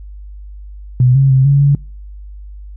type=tone with pitch steps; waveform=sine; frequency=125.6 / 136.1 / 132.1 / 140.5 / 141.8 Hz; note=B2 / C#3 / C3 / C#3 / C#3; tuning=+30 / -31 / +17 / +24 / +40 cents; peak=-6 dBFS; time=1-1.75 s; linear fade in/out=2 ms; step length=150 ms; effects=noise-tail reverb RT60 0.4 s tail -26 dB re dry + added 50 Hz sine -29 dBFS peak until 2.76 s